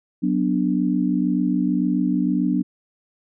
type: chord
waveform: sine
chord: B minor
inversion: second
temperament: equal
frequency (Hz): 185 / 246.9 / 293.7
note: F#3 / B3 / D4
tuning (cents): 0 / 0 / 0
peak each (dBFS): -22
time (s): 0.22-2.63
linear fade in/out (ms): 20
effects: none